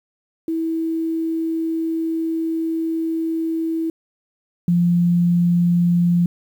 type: tone pair in turn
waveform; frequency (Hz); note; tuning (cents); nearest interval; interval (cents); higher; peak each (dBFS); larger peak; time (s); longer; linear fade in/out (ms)
sine; 325.3 / 173.97; E4 / F3; -23 / -6; major seventh; 1083; first; -19 / -13; second; 0.48-3.9 / 4.68-6.26; first; 2
effects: 8-bit